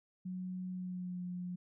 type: tone with pitch glide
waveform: sine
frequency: 183.7 to 179.09 Hz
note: F#3 to F3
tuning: -12 to +44 cents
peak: -38 dBFS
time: 0.25-1.56 s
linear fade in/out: 10 ms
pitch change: -44 cents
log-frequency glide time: 0.7-1.23 s
effects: none